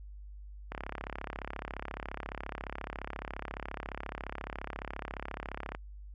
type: click train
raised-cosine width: 0.5 ms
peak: -22 dBFS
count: 174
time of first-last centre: 0.72-5.749 s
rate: 34.4 Hz
effects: added 50 Hz sine -44 dBFS peak until 6.14 s + MP3 64 kbps